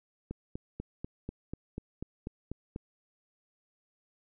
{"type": "click train", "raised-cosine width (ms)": 3, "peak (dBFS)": -24, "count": 11, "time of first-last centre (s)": [0.31, 2.761], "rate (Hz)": 4.08, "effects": []}